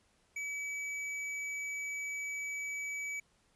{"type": "tone with hard clipping", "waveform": "triangle", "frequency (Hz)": 2287, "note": "D7", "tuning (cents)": -47, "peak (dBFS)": -38, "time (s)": [0.36, 3.2], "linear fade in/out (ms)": 5, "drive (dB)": 16, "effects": ["pink hiss -71 dBFS RMS until 3.55 s", "resampled to 24000 Hz"]}